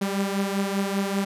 sawtooth beating tone pair, 196 / 201.1 Hz, G3 / G3, 0 / +44 cents, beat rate 5.1 Hz, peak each -21 / -25 dBFS, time 0.01-1.25 s, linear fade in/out 10 ms, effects resampled to 32000 Hz

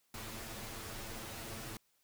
pink noise with comb filter, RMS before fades -45 dBFS, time 0.14-1.77 s, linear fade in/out 2 ms, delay 8.9 ms, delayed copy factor +0.85, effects white hiss -75 dBFS RMS until 2.03 s

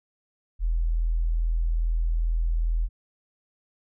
sine tone, 41.2 Hz, E1, in tune, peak -21 dBFS, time 0.59-2.89 s, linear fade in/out 50 ms, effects none

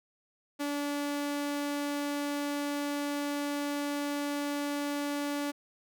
sawtooth tone, 288.3 Hz, D4, 32 cents flat, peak -27 dBFS, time 0.59-5.52 s, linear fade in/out 20 ms, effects none

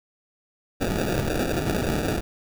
white noise with sample-and-hold, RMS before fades -25 dBFS, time 0.8-2.21 s, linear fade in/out 10 ms, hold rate 1050 Hz, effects none

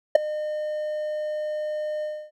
triangle tone with ADSR envelope, 608 Hz, D#5, 40 cents flat, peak -4 dBFS, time 0.15-2.31 s, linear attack 6 ms, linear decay 8 ms, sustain -20 dB, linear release 280 ms, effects none

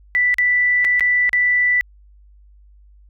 sine tone with dropouts, 1975.5 Hz, B6, in tune, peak -13 dBFS, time 0.15-1.81 s, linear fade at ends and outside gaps 0 ms, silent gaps 0.342-0.384 / 0.845-0.849 / 0.996-1.007 / 1.293-1.331 s, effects added 50 Hz sine -45 dBFS peak until 3.09 s

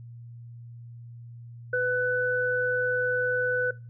sine tone pair together, 498.9 / 1495 Hz, B4 / F#6, +17 / +17 cents, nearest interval octave + perfect fifth, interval 1900 cents, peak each -26 / -25 dBFS, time 1.73-3.71 s, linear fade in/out 5 ms, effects noise-tail reverb RT60 0.3 s tail -20 dB re dry + added 118 Hz sine -41 dBFS peak until 3.89 s

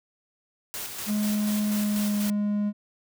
white noise with tremolo, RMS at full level -34 dBFS, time 0.74-2.3 s, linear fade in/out 0 ms, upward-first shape square, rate 4.1 Hz, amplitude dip 35%
triangle tone with pitch glide, 210 to 206.8 Hz, G#3 to G#3, +19 to -7 cents, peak -21 dBFS, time 1.06-2.73 s, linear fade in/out 50 ms, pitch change -26 cents, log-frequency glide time 1.64-2.15 s
effects none

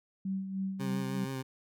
sine tone with tremolo, 192.1 Hz, G3, 35 cents flat, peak -30 dBFS, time 0.25-1.25 s, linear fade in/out 5 ms, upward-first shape sine, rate 3.3 Hz, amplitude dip 55%
20% pulse tone with vibrato, 132.7 Hz, C3, 25 cents sharp, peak -30 dBFS, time 0.79-1.43 s, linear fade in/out 20 ms, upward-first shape triangle, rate 6.3 Hz, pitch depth 30 cents each way
effects none

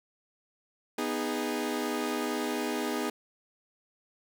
sawtooth chord, G# minor, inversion first, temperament equal with one note detuned, 246.9 / 311.1 / 411.2 Hz, B3 / D#4 / G#4, 0 / 0 / -17 cents, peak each -30 dBFS, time 0.98-3.1 s, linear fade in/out 5 ms, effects none

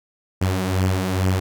sawtooth beating tone pair, 92 / 94.3 Hz, F#2 / F#2, -9 / +33 cents, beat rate 2.3 Hz, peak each -20 / -16 dBFS, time 0.41-1.4 s, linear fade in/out 10 ms, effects none

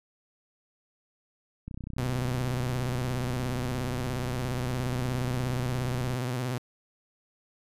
click train, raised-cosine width 5 ms, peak -25 dBFS, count 141, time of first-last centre 1.68-6.139 s, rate 31.4 Hz
sawtooth tone with vibrato, 125.2 Hz, B2, 24 cents sharp, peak -25 dBFS, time 1.98-6.58 s, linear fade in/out 0 ms, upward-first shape square, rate 17 Hz, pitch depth 62 cents each way
effects resampled to 32000 Hz

